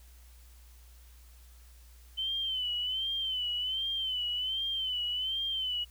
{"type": "tone with vibrato", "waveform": "sine", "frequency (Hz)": 3057, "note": "G7", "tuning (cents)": -44, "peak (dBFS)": -30, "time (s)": [2.17, 5.85], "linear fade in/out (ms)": 20, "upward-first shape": "sine", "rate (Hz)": 1.3, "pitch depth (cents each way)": 79, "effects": ["added 60 Hz sine -52 dBFS peak until 5.9 s", "white hiss -62 dBFS RMS until 5.9 s"]}